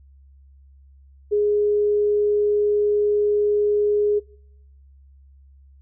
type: tone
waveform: sine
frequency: 415.3 Hz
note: G#4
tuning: in tune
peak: -16 dBFS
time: 1.31-4.2 s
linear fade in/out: 20 ms
effects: noise-tail reverb RT60 0.8 s tail -25 dB re dry + added 68 Hz sine -47 dBFS peak until 5.81 s